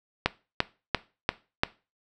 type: click train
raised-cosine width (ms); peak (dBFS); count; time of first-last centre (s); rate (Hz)
0.3; -5; 5; 0.26-1.635; 2.91
effects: noise-tail reverb RT60 0.3 s tail -18 dB re dry